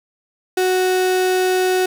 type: tone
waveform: 35% pulse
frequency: 370 Hz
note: F#4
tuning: in tune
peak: -13 dBFS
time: 0.57-1.86 s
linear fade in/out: 5 ms
effects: none